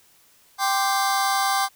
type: chord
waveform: sawtooth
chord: G suspended fourth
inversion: none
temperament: just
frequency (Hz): 784 / 1045.3 / 1176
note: G5 / C6 / D6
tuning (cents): 0 / -2 / +2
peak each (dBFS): -18 / -23 / -21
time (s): 0.58-1.69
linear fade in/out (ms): 50
effects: white hiss -57 dBFS RMS until 1.75 s